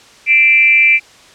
sine tone with frequency modulation, 2349 Hz, D7, in tune, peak -6 dBFS, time 0.26-1 s, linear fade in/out 50 ms, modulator 272 Hz, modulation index 0.58, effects white hiss -42 dBFS RMS until 1.34 s + low-pass 6000 Hz 12 dB/octave

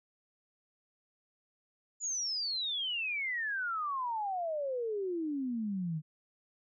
sine exponential sweep, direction down, 7040 to 149.9 Hz, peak -32 dBFS, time 2-6.02 s, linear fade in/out 50 ms, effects none

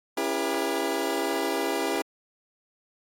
25% pulse chord, C# diminished seventh, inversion none, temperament just, 277.2 / 332.6 / 399.1 / 479 Hz, C#4 / E4 / G4 / Bb4, 0 / +16 / +31 / +47 cents, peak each -29 / -27 / -26 / -29 dBFS, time 0.17-2.02 s, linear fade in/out 5 ms, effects AAC 48 kbps

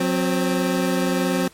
25% pulse tone pair together, 181.7 / 261.8 Hz, F#3 / C4, -31 / +1 cents, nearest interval tritone, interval 632 cents, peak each -18 dBFS, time 0-1.48 s, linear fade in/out 5 ms, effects pink hiss -50 dBFS RMS until 1.53 s + MP3 64 kbps

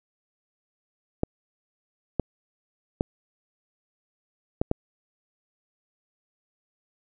clicks, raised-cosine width 2 ms, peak -9 dBFS, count 5, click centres 1.234 / 2.197 / 3.009 / 4.615 / 4.714 s, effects none

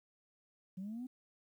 sine linear sweep, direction up, 180 to 261 Hz, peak -39 dBFS, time 0.77-1.07 s, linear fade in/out 10 ms, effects tanh soft clip ceiling -37 dBFS + 12-bit

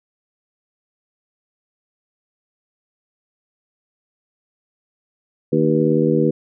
harmonic tone with a mistuned harmonic, 77.78 Hz, D#2, in tune, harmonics 2 / 3 / 4 / 5 / 6, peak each -20 / -20 / -20 / -20 / -20 dBFS, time 5.52-6.31 s, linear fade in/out 10 ms, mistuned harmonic 6, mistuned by +68 cents, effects none

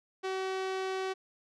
sawtooth tone, 379.3 Hz, F#4, 43 cents sharp, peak -28 dBFS, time 0.23-1.14 s, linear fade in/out 20 ms, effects low-pass 5000 Hz 12 dB/octave

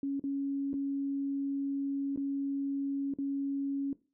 sine tone with dropouts, 277.4 Hz, C#4, 1 cent sharp, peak -30 dBFS, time 0.03-3.93 s, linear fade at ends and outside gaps 2 ms, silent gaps 0.196-0.239 / 0.732-0.739 / 2.161-2.174 / 3.138-3.186 s, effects noise-tail reverb RT60 0.3 s tail -17 dB re dry

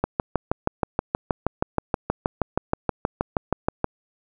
click train, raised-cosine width 1 ms, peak -6 dBFS, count 25, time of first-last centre 0.04-3.843 s, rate 6.31 Hz, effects none

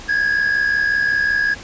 triangle tone pair together, 1646.6 / 1712 Hz, G#6 / A6, -15 / -48 cents, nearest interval minor second, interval 67 cents, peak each -14 / -21 dBFS, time 0.08-1.55 s, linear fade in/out 20 ms, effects pink hiss -36 dBFS RMS until 1.63 s + resampled to 16000 Hz

